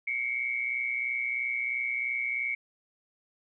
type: tone pair together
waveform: sine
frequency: 2165 / 2288 Hz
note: C#7 / D7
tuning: -41 / -46 cents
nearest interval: minor second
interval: 95 cents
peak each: -31 / -31 dBFS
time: 0.07-2.55 s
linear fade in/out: 5 ms
effects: none